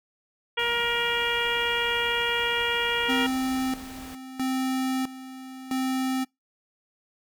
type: harmonic tone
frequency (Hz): 472.3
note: A#4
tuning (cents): +23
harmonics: 1 / 2 / 3 / 4 / 5 / 6 / 7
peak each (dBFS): -31 / -31 / -31 / -31 / -31 / -31 / -31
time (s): 0.57-3.27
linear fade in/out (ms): 10
type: band-stop noise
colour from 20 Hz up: pink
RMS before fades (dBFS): -44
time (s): 0.59-4.15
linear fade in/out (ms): 2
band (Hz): 100 to 140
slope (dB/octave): 96
type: tone with tremolo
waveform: square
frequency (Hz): 261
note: C4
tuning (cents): -4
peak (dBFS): -25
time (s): 3.08-6.25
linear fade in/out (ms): 20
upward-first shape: square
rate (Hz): 0.76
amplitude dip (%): 80
effects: noise-tail reverb RT60 0.2 s tail -26 dB re dry